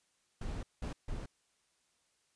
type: noise bursts at uneven times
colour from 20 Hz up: brown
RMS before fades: -39 dBFS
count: 3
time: 0.41-0.63 / 0.82-0.93 / 1.08-1.26 s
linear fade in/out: 5 ms
effects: white hiss -75 dBFS RMS until 2.35 s + resampled to 22050 Hz